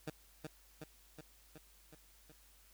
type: tone with echo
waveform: 15% pulse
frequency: 154.8 Hz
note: D#3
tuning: 9 cents flat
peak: -33 dBFS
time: 0.07-0.1 s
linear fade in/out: 5 ms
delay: 370 ms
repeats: 6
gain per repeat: -3 dB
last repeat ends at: 2.32 s
effects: added 50 Hz sine -66 dBFS peak until 2.73 s + white hiss -66 dBFS RMS until 2.73 s